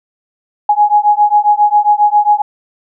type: beating tone pair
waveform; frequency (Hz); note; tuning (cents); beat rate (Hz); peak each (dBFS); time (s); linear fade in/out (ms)
sine; 830 / 837.4; G#5 / G#5; -1 / +14; 7.4; -10; 0.69-2.42; 5
effects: none